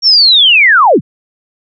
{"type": "linear sweep", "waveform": "sine", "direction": "down", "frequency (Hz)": [5600, 84.7], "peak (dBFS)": -3, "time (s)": [0.02, 1.01], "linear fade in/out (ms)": 50, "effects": []}